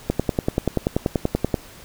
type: click train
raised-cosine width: 2 ms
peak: -5 dBFS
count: 16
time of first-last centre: 0.1-1.542 s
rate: 10.4 Hz
effects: pink hiss -44 dBFS RMS until 1.84 s